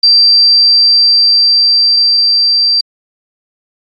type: tone with level ramp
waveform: sine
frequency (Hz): 4699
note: D8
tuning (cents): 0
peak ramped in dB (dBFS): -3 to -7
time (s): 0.03-2.81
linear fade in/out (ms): 5
effects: AAC 48 kbps